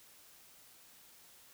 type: silence
effects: white hiss -60 dBFS RMS until 1.53 s